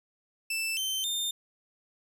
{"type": "tone with pitch steps", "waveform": "sawtooth", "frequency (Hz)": [2650, 3097, 3620], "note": ["E7", "G7", "A7"], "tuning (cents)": [9, -22, 48], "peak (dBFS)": -26, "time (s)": [0.5, 1.31], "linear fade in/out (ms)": 5, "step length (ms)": 270, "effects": []}